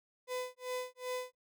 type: tone with tremolo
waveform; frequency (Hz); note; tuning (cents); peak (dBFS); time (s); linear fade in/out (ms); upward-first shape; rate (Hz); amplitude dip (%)
35% pulse; 503; B4; +32; -33; 0.27-1.35; 50; sine; 2.6; 100
effects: none